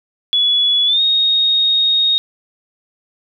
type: tone with pitch glide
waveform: sine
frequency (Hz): 3402 to 3731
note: G#7 to A#7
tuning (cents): +41 to +1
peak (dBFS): -11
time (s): 0.33-2.18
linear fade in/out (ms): 0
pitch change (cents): +160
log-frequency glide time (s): 0.86-1.01
effects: none